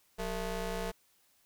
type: ring-modulated tone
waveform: 20% pulse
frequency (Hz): 213.3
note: G#3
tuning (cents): +46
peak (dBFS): -26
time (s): 0.18-0.92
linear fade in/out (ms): 20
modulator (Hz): 243
effects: white hiss -69 dBFS RMS until 1.45 s